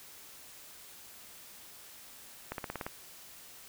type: accelerating click train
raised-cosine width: 0.5 ms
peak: -21 dBFS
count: 7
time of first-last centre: 2.52-2.865 s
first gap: 62 ms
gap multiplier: 0.97
effects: white hiss -52 dBFS RMS until 3.68 s